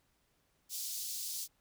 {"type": "high-pass noise", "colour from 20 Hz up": "pink", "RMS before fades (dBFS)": -40, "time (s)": [0.69, 1.48], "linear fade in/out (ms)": 50, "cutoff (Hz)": 4400, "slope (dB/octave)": 24, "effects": ["pink hiss -75 dBFS RMS until 1.6 s"]}